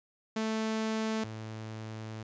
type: tone pair in turn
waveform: sawtooth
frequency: 220 / 110 Hz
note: A3 / A2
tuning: 0 / 0 cents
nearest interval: octave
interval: 1200 cents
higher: first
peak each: -26 / -35 dBFS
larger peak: first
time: 0.36-1.24 / 1.24-2.23 s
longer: second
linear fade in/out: 5 ms
effects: resampled to 16000 Hz